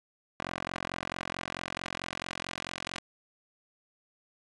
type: tone with band-pass filter sweep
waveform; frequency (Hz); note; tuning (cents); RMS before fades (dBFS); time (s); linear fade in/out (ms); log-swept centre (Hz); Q
10% pulse; 44.54; F1; +35; -39; 0.4-3; 0; 1400 to 3100; 0.71
effects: resampled to 24000 Hz + 10-bit